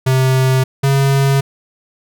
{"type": "tone pair in turn", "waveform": "square", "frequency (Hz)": [130.81, 137.31], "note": ["C3", "C#3"], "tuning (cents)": [0, -16], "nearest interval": "minor second", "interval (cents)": 84, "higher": "second", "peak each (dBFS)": [-11, -11], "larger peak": "neither", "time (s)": [[0.06, 0.64], [0.83, 1.41]], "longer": "neither", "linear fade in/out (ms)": 10, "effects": []}